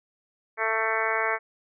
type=harmonic tone; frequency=222.2 Hz; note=A3; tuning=17 cents sharp; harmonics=2 / 3 / 4 / 5 / 6 / 7 / 8 / 9 / 10; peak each=-32 / -32 / -32 / -32 / -32 / -32 / -32 / -32 / -32 dBFS; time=0.57-1.39 s; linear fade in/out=50 ms; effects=none